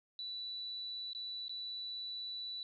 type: tone with dropouts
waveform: sine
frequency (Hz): 3958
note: B7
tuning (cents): +3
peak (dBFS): -40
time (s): 0.19-2.63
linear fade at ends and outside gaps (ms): 1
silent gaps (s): 1.132-1.149 / 1.482-1.494
effects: none